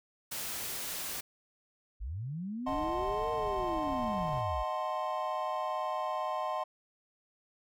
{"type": "noise", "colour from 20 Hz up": "white", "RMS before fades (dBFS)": -38, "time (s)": [0.31, 1.21], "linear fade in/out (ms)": 10}
{"type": "linear two-way sweep", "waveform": "sine", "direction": "up then down", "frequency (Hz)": [43.65, 466.2, 43.65], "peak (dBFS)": -35, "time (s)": [2, 4.64], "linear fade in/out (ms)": 20, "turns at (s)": 3.31}
{"type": "chord", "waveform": "triangle", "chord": "D# diminished seventh", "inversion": "none", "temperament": "equal", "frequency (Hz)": [622.3, 740, 880, 1046.5], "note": ["D#5", "F#5", "A5", "C6"], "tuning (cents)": [0, 0, 0, 0], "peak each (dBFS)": [-35, -36, -38, -34], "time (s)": [2.66, 6.64], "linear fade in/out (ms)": 10}
{"type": "noise with tremolo", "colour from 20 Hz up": "brown", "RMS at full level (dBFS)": -43, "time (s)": [2.67, 4.42], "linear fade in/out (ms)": 10, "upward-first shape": "square", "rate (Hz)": 20, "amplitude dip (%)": 30}
{"effects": []}